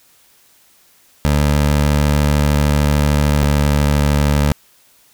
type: tone pair in turn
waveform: 20% pulse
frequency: 73.42 / 72.79 Hz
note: D2 / D2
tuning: 0 / -15 cents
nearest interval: unison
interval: 15 cents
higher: first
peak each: -7 dBFS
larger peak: neither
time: 1.25-3.43 / 3.43-4.52 s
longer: first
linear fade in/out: 0 ms
effects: white hiss -52 dBFS RMS until 5.13 s